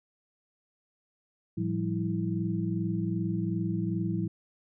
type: tone cluster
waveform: sine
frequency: 110.4 / 172.6 / 195.1 / 326.8 Hz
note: A2 / F3 / G3 / E4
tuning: +6 / -20 / -8 / -15 cents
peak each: -33 / -31 / -34 / -34 dBFS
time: 1.57-4.28 s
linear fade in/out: 10 ms
effects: none